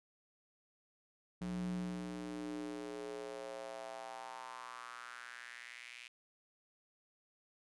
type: tone with high-pass filter sweep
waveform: square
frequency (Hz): 60.2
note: B1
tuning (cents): -44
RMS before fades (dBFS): -45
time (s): 1.41-6.08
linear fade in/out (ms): 5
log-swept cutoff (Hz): 150 to 2500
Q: 3.8
effects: resampled to 24000 Hz